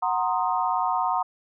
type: chord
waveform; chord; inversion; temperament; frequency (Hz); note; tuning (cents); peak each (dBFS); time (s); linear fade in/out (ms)
sine; C half-diminished seventh; second; equal with one note detuned; 740 / 932.3 / 1049.5 / 1244.5; Gb5 / Bb5 / C6 / Eb6; 0 / 0 / +5 / 0; -26 / -26 / -28 / -30; 0.02-1.23; 10
effects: none

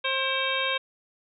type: harmonic tone with a mistuned harmonic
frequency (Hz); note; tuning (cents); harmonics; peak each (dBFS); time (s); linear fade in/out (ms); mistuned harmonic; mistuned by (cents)
532; C5; +29; 1 / 2 / 3 / 4 / 5 / 6 / 7; -32 / -32 / -32 / -32 / -32 / -32 / -32; 0.04-0.78; 10; 4; +130
effects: none

